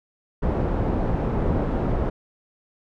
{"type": "low-pass noise", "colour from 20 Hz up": "pink", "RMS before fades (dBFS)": -23, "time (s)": [0.42, 2.1], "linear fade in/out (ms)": 10, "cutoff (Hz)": 670, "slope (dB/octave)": 12, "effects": []}